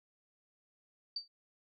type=tone with exponential decay; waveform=sine; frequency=4619 Hz; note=D8; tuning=30 cents flat; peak=-32 dBFS; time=1.16-1.28 s; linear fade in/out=5 ms; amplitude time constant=26 ms; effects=none